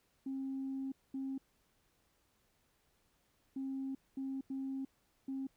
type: tone bursts at uneven times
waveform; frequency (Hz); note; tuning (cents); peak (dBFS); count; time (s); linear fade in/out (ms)
sine; 268.3; C4; +44; -36; 6; 0.26-0.92 / 1.14-1.38 / 3.56-3.95 / 4.17-4.41 / 4.5-4.85 / 5.28-5.47; 5
effects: tanh soft clip ceiling -33 dBFS + pink hiss -75 dBFS RMS until 5.56 s

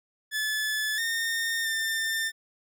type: tone with pitch steps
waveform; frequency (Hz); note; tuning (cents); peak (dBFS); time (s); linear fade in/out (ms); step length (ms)
sawtooth; 1729 / 1828 / 1796; A6 / A#6 / A6; -31 / -34 / +35; -23; 0.31-2.32; 50; 670
effects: none

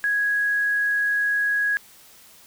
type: tone with quantisation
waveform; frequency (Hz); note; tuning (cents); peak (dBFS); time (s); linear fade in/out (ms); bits
sine; 1661.2; G#6; 0; -19; 0.04-1.77; 0; 8
effects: white hiss -50 dBFS RMS until 2.46 s

